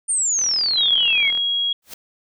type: exponential sweep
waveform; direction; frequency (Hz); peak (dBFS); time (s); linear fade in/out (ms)
sine; down; 9110 to 2100; -17; 0.08-1.31; 20
type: click train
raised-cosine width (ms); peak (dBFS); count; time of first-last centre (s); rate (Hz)
0.3; -19; 41; 0.39-1.375; 40.6
type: tone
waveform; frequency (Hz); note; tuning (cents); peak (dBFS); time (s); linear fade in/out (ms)
sine; 3300; G#7; -12; -18; 0.77-1.73; 5
type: noise with exponential growth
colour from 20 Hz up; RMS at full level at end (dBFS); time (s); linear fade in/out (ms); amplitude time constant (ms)
white; -30; 1.82-1.94; 5; 24
effects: none